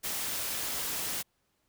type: noise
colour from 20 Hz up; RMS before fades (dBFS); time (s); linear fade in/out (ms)
white; -34; 0.03-1.23; 20
effects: pink hiss -75 dBFS RMS until 1.68 s